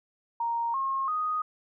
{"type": "tone with pitch steps", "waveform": "sine", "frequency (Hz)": [932.3, 1077.1, 1244.5], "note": ["A#5", "C6", "D#6"], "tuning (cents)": [0, 50, 0], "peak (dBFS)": -26, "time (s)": [0.4, 1.42], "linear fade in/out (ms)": 5, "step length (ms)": 340, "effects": []}